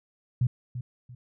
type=tone with echo; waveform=sine; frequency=123.47 Hz; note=B2; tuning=in tune; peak=-20 dBFS; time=0.41-0.47 s; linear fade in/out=5 ms; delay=340 ms; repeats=2; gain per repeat=-11 dB; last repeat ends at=1.15 s; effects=none